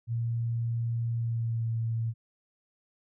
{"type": "tone with pitch glide", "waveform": "sine", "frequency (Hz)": [116.54, 114.08], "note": ["A#2", "A#2"], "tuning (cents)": [0, -37], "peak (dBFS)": -27, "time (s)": [0.07, 2.14], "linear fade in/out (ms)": 50, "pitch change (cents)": -37, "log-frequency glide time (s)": [1.13, 1.7], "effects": []}